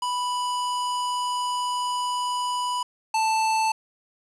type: tone pair in turn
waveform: square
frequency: 987.8 / 882.3 Hz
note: B5 / A5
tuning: 0 / +5 cents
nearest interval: major second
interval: 195 cents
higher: first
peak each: -25 / -21 dBFS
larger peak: second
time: 0.02-2.83 / 3.14-3.72 s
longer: first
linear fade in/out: 5 ms
effects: resampled to 24000 Hz + 8-bit